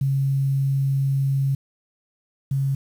sine tone pair in turn, 136.7 / 136.7 Hz, C#3 / C#3, -24 / -24 cents, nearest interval unison, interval 0 cents, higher neither, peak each -18 / -19 dBFS, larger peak first, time 0.01-1.55 / 2.51-2.75 s, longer first, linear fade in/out 5 ms, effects 8-bit

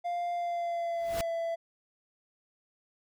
triangle tone with pitch glide, 698.5 to 667.7 Hz, F5 to E5, 0 to +22 cents, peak -28 dBFS, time 0.04-1.56 s, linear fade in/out 20 ms, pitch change -78 cents, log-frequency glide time 0.33-1.29 s
pink noise with exponential growth, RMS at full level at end -33 dBFS, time 0.93-1.21 s, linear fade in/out 0 ms, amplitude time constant 59 ms
effects none

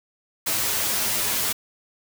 white noise with comb filter, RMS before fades -24 dBFS, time 0.46-1.53 s, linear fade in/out 10 ms, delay 9.3 ms, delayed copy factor +0.6, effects none

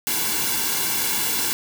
white noise with comb filter, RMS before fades -23 dBFS, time 0.07-1.53 s, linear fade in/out 0 ms, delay 1.6 ms, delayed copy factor -0.75, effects none

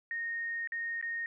sine tone with dropouts, 1853 Hz, A#6, 11 cents flat, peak -33 dBFS, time 0.11-1.26 s, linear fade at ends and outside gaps 1 ms, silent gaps 0.674-0.721 / 1.013-1.026 s, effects none

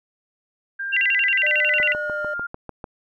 sine tone with pitch glide, 1593 to 1402.9 Hz, G6 to F6, +27 to +7 cents, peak -25 dBFS, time 0.79-2.47 s, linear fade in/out 10 ms, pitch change -220 cents, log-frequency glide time 1.28-2.21 s
sine tone with vibrato, 2349 Hz, D7, in tune, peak -17 dBFS, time 0.92-1.94 s, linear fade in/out 20 ms, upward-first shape square, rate 11 Hz, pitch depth 280 cents each way
triangle tone, 600 Hz, D5, 37 cents sharp, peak -26 dBFS, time 1.43-2.34 s, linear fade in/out 5 ms
click train, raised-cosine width 1 ms, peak -19 dBFS, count 8, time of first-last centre 1.8-2.842 s, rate 6.72 Hz
effects none

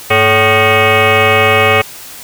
sine tone with frequency modulation, 892 Hz, A5, 23 cents sharp, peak -6 dBFS, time 0.1-1.82 s, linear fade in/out 10 ms, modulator 331 Hz, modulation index 5.5, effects white hiss -31 dBFS RMS until 2.23 s

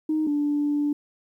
sine tone pair in turn, 310.4 / 292.3 Hz, D#4 / D4, -4 / -8 cents, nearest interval minor second, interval 104 cents, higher first, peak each -20 dBFS, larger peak neither, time 0.09-0.27 / 0.27-0.93 s, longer second, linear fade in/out 5 ms, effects tanh soft clip ceiling -16 dBFS + 10-bit

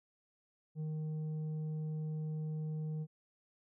sine tone with tanh clipping, 155.2 Hz, D#3, 4 cents flat, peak -37 dBFS, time 0.75-3.07 s, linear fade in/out 50 ms, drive 5 dB, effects none

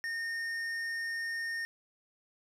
sine tone with tanh clipping, 1834 Hz, A#6, 29 cents flat, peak -35 dBFS, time 0.04-1.65 s, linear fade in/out 0 ms, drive 10 dB, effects none

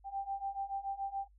sine beating tone pair, 784 / 791 Hz, G5 / G5, 0 / +15 cents, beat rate 7 Hz, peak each -40 / -38 dBFS, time 0.04-1.28 s, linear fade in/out 50 ms, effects noise-tail reverb RT60 0.1 s tail -26 dB re dry + added 50 Hz sine -60 dBFS peak until 1.38 s

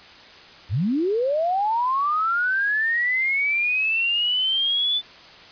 sine linear sweep, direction up, 73.42 to 3520 Hz, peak -19 dBFS, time 0.69-5.02 s, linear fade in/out 50 ms, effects white hiss -45 dBFS RMS until 5.51 s + resampled to 11025 Hz

